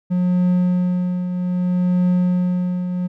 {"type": "tone with tremolo", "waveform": "triangle", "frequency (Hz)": 180, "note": "F#3", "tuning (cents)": -47, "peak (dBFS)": -11, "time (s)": [0.1, 3.08], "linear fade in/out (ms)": 20, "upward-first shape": "triangle", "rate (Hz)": 0.63, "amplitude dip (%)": 60, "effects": []}